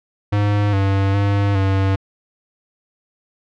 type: tone with pitch steps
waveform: square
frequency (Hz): 102.9 / 97.8 / 100.6 / 96.7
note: G#2 / G2 / G2 / G2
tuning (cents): -16 / -4 / +45 / -23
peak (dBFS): -15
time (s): 0.32-1.96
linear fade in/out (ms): 10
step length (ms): 410
effects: low-pass 3000 Hz 12 dB/octave